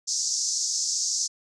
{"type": "band-pass noise", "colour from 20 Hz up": "white", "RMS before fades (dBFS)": -27, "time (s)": [0.07, 1.28], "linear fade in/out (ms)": 20, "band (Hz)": [5000, 6900], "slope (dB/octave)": 48, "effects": []}